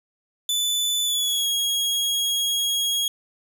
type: tone with pitch glide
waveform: sawtooth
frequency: 3493 to 3297 Hz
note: A7 to G#7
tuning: -13 to -13 cents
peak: -18 dBFS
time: 0.49-3.08 s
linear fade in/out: 2 ms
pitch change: -100 cents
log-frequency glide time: 1.04-1.49 s
effects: none